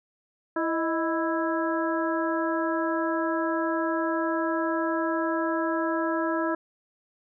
harmonic tone with a mistuned harmonic, 329.6 Hz, E4, in tune, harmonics 1 / 2 / 3 / 4 / 5, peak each -27 / -30 / -32 / -33 / -34 dBFS, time 0.56-6.55 s, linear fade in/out 5 ms, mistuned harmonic 2, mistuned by -78 cents, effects none

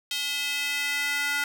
square tone with high-pass filter sweep, 287 Hz, D4, 40 cents flat, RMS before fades -28 dBFS, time 0.11-1.44 s, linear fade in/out 2 ms, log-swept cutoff 3200 to 1600 Hz, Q 2.5, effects none

